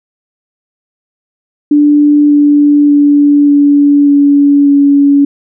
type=tone with pitch steps; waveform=sine; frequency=293.7 / 291.5 / 289.3 / 287.2 / 285 / 282.9 Hz; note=D4 / D4 / D4 / D4 / C#4 / C#4; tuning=0 / -13 / -26 / -39 / +48 / +35 cents; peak=-3 dBFS; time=1.71-5.25 s; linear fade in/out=5 ms; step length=590 ms; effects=none